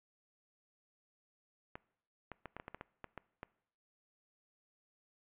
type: clicks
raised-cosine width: 0.5 ms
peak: -29 dBFS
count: 11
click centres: 1.755 / 2.317 / 2.457 / 2.566 / 2.599 / 2.681 / 2.746 / 2.811 / 3.043 / 3.177 / 3.431 s
effects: noise-tail reverb RT60 0.7 s tail -22 dB re dry + resampled to 8000 Hz